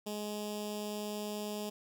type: tone with notch filter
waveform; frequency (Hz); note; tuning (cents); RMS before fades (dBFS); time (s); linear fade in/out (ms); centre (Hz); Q
10% pulse; 209.3; G#3; +14; -39; 0.06-1.7; 10; 1400; 0.56
effects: none